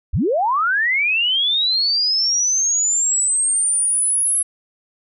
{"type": "linear sweep", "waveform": "sine", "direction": "up", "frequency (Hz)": [35.73, 10980], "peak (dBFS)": -15, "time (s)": [0.13, 4.43], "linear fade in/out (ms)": 10, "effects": []}